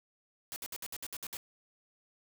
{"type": "noise bursts", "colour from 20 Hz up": "white", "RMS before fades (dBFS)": -41, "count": 9, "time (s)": [0.52, 1.369], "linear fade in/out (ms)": 0, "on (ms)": 41, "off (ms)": 60, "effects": []}